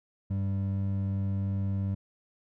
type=tone pair together; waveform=triangle; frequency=97.93 / 195.4 Hz; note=G2 / G3; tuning=-1 / -5 cents; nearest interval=octave; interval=1196 cents; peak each=-26 / -32 dBFS; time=0.3-1.95 s; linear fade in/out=10 ms; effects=none